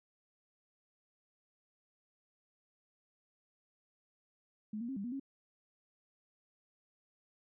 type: tone with pitch steps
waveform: sine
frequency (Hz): 213.2 / 235.6 / 268.4 / 198.9 / 242.3 / 272.6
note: G#3 / A#3 / C4 / G3 / B3 / C#4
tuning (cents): +46 / +19 / +44 / +25 / -33 / -29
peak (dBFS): -37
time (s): 4.73-5.198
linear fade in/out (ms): 5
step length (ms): 78
effects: none